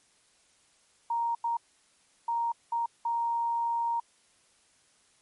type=tone bursts at uneven times; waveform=sine; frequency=933 Hz; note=A#5; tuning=1 cent sharp; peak=-26 dBFS; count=5; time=1.1-1.35 / 1.44-1.57 / 2.28-2.52 / 2.72-2.86 / 3.05-4 s; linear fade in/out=5 ms; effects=white hiss -65 dBFS RMS until 5.21 s + MP3 48 kbps